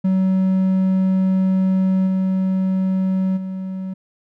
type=tone with level steps; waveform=triangle; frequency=188.7 Hz; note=F#3; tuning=34 cents sharp; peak=-12 / -14 / -22 dBFS; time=0.04-3.94 s; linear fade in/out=10 ms; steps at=2.06 / 3.36 s; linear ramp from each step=20 ms; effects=none

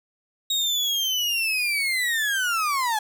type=linear sweep; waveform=35% pulse; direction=down; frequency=3785 to 830.6 Hz; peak=-20 dBFS; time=0.5-2.99 s; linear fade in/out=5 ms; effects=none

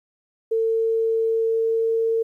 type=tone with pitch glide; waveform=sine; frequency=449.9 to 452.8 Hz; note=A4 to A4; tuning=+39 to +50 cents; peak=-18 dBFS; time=0.51-2.23 s; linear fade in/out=10 ms; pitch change=+11 cents; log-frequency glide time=1.24-1.91 s; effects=10-bit

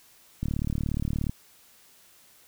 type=click train; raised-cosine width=5 ms; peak=-16 dBFS; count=33; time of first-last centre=0.43-1.295 s; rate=37 Hz; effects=white hiss -57 dBFS RMS until 2.47 s

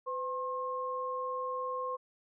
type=tone pair together; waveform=sine; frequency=507 / 1070 Hz; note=B4 / C6; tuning=+45 / +38 cents; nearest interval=octave + minor second; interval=1293 cents; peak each=-37 / -35 dBFS; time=0.06-1.97 s; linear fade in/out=20 ms; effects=none

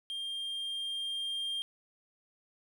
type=tone with level ramp; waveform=triangle; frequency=3200 Hz; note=G7; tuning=35 cents sharp; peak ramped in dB=-34 to -31 dBFS; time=0.1-1.62 s; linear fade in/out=0 ms; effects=none

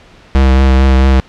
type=tone with vibrato; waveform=square; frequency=66.1 Hz; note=C2; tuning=18 cents sharp; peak=-6 dBFS; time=0.35-1.2 s; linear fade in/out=0 ms; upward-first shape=triangle; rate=4.5 Hz; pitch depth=27 cents each way; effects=pink hiss -41 dBFS RMS until 1.28 s + low-pass 4000 Hz 12 dB/octave

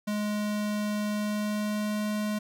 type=tone with pitch glide; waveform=square; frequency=209.3 to 210.8 Hz; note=G#3 to G#3; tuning=+14 to +26 cents; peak=-28 dBFS; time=0.07-2.39 s; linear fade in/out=10 ms; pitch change=+12 cents; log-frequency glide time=1.09-2.09 s; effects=10-bit

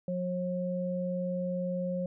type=tone pair together; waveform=sine; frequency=180.2 / 540 Hz; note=F#3 / C#5; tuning=-45 / -45 cents; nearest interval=octave + perfect fifth; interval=1900 cents; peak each=-32 / -33 dBFS; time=0.08-2.06 s; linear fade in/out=2 ms; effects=none

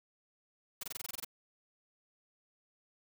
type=noise bursts; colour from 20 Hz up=white; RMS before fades=-40 dBFS; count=10; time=0.81-1.247 s; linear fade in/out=5 ms; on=23 ms; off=23 ms; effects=none

